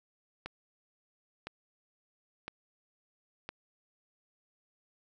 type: click train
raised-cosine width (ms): 0.3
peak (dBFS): -23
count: 4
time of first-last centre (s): 0.46-3.49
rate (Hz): 0.99
effects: none